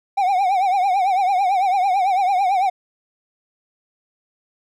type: tone with vibrato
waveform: triangle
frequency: 763 Hz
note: G5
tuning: 47 cents flat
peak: -13 dBFS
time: 0.17-2.7 s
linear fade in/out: 10 ms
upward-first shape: triangle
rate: 9 Hz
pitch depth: 130 cents each way
effects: none